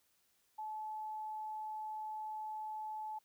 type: tone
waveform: sine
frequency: 863 Hz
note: A5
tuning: 34 cents flat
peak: -40 dBFS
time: 0.58-3.19 s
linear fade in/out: 10 ms
effects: white hiss -75 dBFS RMS until 3.24 s